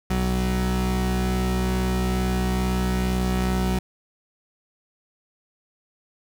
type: tone pair together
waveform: 35% pulse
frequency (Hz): 62.4 / 186.99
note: B1 / F#3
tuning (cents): +19 / +19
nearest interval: octave + perfect fifth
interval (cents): 1900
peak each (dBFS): -22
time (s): 0.1-3.79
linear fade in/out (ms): 5
effects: none